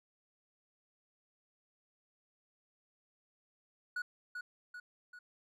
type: tone with echo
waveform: triangle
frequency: 1464 Hz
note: F#6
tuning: 19 cents flat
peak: -33 dBFS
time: 3.96-4.02 s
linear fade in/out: 5 ms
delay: 390 ms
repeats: 3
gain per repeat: -5 dB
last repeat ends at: 5.19 s
effects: none